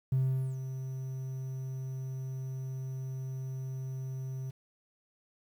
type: tone with ADSR envelope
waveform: triangle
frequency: 131.5 Hz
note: C3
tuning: 9 cents sharp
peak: -21 dBFS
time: 0.12-4.51 s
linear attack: 5 ms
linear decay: 430 ms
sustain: -12 dB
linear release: 13 ms
effects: tanh soft clip ceiling -21 dBFS + 10-bit